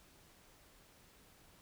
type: silence
effects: pink hiss -64 dBFS RMS until 1.61 s